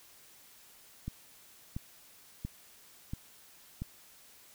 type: click train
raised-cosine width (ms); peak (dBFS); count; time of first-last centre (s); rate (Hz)
5; -24; 5; 1.08-3.82; 1.46
effects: white hiss -58 dBFS RMS until 4.54 s